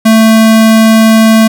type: tone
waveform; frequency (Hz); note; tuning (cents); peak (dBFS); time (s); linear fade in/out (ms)
square; 221.9; A3; +15; -3; 0.05-1.48; 10
effects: none